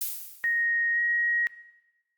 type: noise with exponential decay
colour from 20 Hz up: violet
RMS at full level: -27 dBFS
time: 0.01-0.66 s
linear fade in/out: 5 ms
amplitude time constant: 140 ms
type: tone with pitch glide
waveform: sine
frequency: 1868 to 1890.8 Hz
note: A#6 to A#6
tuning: +3 to +24 cents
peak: -23 dBFS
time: 0.44-1.47 s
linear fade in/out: 0 ms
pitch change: +21 cents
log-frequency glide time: 0.93-0.99 s
effects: noise-tail reverb RT60 1.0 s tail -17 dB re dry + Opus 48 kbps